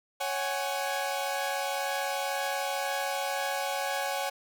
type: chord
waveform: sawtooth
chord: C# suspended fourth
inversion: none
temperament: equal with one note detuned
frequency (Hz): 554.4 / 750.3 / 830.6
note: C#5 / F#5 / G#5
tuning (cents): 0 / +24 / 0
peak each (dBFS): -30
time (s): 0.2-4.3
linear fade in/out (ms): 10
effects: none